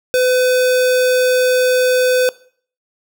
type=tone; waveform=square; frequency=505 Hz; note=B4; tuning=39 cents sharp; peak=-12 dBFS; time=0.14-2.29 s; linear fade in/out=0 ms; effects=noise-tail reverb RT60 0.5 s tail -21 dB re dry